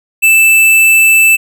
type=tone with hard clipping; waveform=sine; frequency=2643 Hz; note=E7; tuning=4 cents sharp; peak=-5 dBFS; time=0.22-1.37 s; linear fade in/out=20 ms; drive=17 dB; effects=none